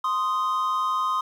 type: tone pair together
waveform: triangle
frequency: 1044.1 / 1244.5 Hz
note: C6 / D#6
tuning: -4 / 0 cents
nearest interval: minor third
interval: 304 cents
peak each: -23 dBFS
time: 0.04-1.21 s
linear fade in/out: 5 ms
effects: 9-bit